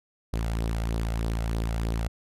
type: tone with flanger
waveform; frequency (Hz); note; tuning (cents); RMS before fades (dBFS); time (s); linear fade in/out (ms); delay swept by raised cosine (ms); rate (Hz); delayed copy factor
sawtooth; 56.2; A1; +37; -28; 0.33-2.08; 5; 0.2 to 1.5; 3.2; +0.5
effects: resampled to 32000 Hz